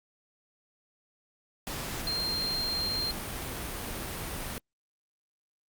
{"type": "tone in noise", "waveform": "sine", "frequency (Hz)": 4186, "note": "C8", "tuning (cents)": 0, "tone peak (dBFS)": -29, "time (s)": [2.07, 3.11], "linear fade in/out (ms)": 0, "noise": "pink", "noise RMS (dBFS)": -36, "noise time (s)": [1.67, 4.58], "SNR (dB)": 4, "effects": ["Opus 48 kbps"]}